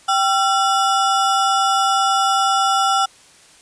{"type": "ring-modulated tone", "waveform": "square", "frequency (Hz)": 1068, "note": "C6", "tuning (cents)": 35, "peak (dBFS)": -12, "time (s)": [0.08, 3.06], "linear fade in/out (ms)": 10, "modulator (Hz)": 287, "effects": ["white hiss -48 dBFS RMS until 3.61 s", "resampled to 22050 Hz"]}